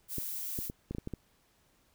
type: noise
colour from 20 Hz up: violet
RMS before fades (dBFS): -38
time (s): 0.08-0.71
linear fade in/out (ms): 50
type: clicks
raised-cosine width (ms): 3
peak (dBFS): -24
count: 8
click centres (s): 0.183 / 0.589 / 0.699 / 0.91 / 0.949 / 0.984 / 1.074 / 1.137
effects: pink hiss -69 dBFS RMS until 1.94 s